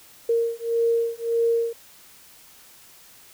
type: beating tone pair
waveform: sine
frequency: 462.5 / 464.2 Hz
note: A#4 / A#4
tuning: -14 / -7 cents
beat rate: 1.7 Hz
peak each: -23 dBFS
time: 0.29-1.73 s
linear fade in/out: 5 ms
effects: white hiss -50 dBFS RMS until 3.33 s